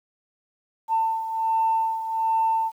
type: beating tone pair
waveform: sine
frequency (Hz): 895 / 896.3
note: A5 / A5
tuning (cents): +29 / +32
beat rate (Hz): 1.3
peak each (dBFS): -21 / -27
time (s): 0.88-2.72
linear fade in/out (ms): 50
effects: tanh soft clip ceiling -13 dBFS + 9-bit